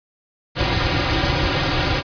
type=noise with comb filter; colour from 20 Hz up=pink; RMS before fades=-19 dBFS; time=0.55-2.03 s; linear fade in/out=50 ms; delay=4.6 ms; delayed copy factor=-0.8; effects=resampled to 11025 Hz